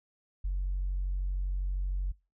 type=tone; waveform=sine; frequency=46.39 Hz; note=F#1; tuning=5 cents sharp; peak=-27 dBFS; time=0.44-2.12 s; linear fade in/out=10 ms; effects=noise-tail reverb RT60 0.3 s tail -25 dB re dry + tanh soft clip ceiling -25 dBFS